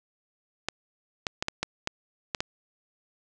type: clicks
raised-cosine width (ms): 0.2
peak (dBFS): -10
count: 8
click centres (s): 0.686 / 1.268 / 1.425 / 1.484 / 1.63 / 1.874 / 2.348 / 2.405
effects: resampled to 24000 Hz + 8-bit